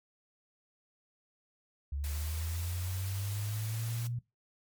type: linear sweep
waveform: sine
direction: up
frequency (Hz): 69.3 to 121.5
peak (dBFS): -33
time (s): 1.92-4.19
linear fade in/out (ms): 5
type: noise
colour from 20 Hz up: white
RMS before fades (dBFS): -45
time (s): 2.04-4.07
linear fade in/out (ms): 0
effects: noise-tail reverb RT60 0.2 s tail -18 dB re dry + MP3 96 kbps